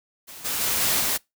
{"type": "noise with level steps", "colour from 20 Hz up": "white", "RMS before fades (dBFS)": [-41, -27, -24, -22, -24], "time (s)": [0.27, 1.18], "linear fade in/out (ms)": 20, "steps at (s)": [0.44, 0.6, 0.8, 1], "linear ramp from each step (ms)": 20, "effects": ["noise-tail reverb RT60 0.2 s tail -25 dB re dry"]}